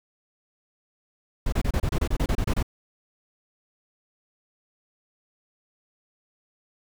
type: noise bursts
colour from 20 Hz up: brown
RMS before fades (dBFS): -23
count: 13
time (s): 1.46-2.628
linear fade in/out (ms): 5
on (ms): 64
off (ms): 28
effects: none